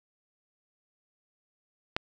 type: click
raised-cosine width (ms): 0.3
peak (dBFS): -11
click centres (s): 1.965
effects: none